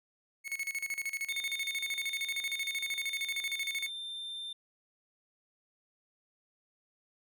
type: tone with tremolo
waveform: 45% pulse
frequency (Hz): 2198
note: C#7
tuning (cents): -15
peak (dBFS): -32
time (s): 0.44-3.9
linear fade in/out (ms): 50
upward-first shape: square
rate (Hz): 13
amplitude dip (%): 80
type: tone with pitch glide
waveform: triangle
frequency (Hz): 3614 to 3585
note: A7 to A7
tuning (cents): +46 to +32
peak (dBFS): -37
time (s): 1.29-4.53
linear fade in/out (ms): 5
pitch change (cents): -14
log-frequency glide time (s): 2.78-3.44
effects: none